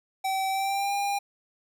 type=tone with pitch glide; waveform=square; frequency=769 to 804 Hz; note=G5 to G5; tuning=-33 to +44 cents; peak=-26 dBFS; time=0.24-1.19 s; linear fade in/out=10 ms; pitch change=+77 cents; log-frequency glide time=0.49-0.93 s; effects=none